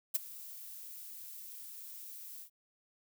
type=noise with ADSR envelope; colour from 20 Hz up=violet; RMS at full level=-28 dBFS; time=0.14-2.5 s; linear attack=16 ms; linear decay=15 ms; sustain=-20 dB; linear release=86 ms; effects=none